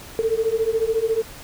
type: beating tone pair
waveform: sine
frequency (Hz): 440 / 454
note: A4 / A#4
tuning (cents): 0 / -46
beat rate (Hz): 14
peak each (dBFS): -22 / -21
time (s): 0.19-1.22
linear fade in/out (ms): 0
effects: pink hiss -40 dBFS RMS until 1.43 s